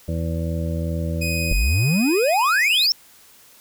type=harmonic tone; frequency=82.41 Hz; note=E2; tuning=in tune; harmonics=1 / 2 / 3 / 4 / 6 / 7; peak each=-24 / -26 / -34 / -34 / -35 / -33 dBFS; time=0.08-1.53 s; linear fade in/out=5 ms
type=tone; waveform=sawtooth; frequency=2501 Hz; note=D#7; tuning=8 cents sharp; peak=-21 dBFS; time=1.21-2.87 s; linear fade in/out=10 ms
type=exponential sweep; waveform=triangle; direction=up; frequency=39.12 to 5590 Hz; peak=-14 dBFS; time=1.51-2.92 s; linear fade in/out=0 ms
effects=white hiss -50 dBFS RMS until 3.6 s